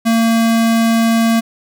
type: tone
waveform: square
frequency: 227.8 Hz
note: A#3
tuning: 40 cents flat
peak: -11 dBFS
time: 0.05-1.41 s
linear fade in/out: 20 ms
effects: none